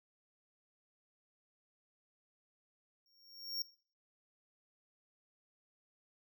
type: tone with exponential growth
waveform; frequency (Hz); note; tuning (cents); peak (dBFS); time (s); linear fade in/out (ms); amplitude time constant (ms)
square; 5530; F8; -18; -34; 3.06-3.62; 1; 120
effects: noise-tail reverb RT60 0.4 s tail -17 dB re dry